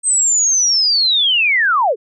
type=linear sweep; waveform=sine; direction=down; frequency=8372 to 375.7 Hz; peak=-11 dBFS; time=0.03-1.96 s; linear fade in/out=50 ms; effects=none